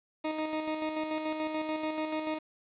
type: tone with tremolo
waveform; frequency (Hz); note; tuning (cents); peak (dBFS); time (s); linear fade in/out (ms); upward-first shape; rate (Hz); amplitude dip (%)
20% pulse; 311.1; D#4; 0; -25; 0.24-2.39; 10; square; 6.9; 40
effects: resampled to 8000 Hz + 9-bit